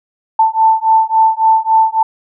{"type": "beating tone pair", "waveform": "sine", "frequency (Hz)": [885, 888.6], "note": ["A5", "A5"], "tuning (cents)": [10, 17], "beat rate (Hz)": 3.6, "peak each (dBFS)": -11, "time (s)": [0.39, 2.03], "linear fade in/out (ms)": 5, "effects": []}